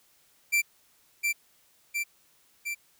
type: tone with echo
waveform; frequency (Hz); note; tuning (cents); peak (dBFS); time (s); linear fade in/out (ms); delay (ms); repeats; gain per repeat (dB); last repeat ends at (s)
45% pulse; 2349; D7; 0; -21; 0.52-0.62; 20; 710; 3; -3; 2.75
effects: white hiss -64 dBFS RMS until 2.99 s